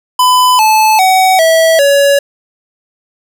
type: tone with pitch steps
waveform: square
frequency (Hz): 1004 / 869 / 752.2 / 651 / 563.5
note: B5 / A5 / F#5 / E5 / C#5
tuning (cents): +28 / -22 / +28 / -22 / +28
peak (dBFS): -6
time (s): 0.19-2.19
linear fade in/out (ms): 5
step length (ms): 400
effects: none